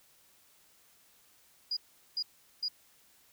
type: tone bursts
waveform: sine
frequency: 4888 Hz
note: D#8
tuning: 32 cents flat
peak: -30 dBFS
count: 3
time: 1.71-2.684 s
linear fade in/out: 5 ms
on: 58 ms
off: 400 ms
effects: white hiss -64 dBFS RMS until 3.32 s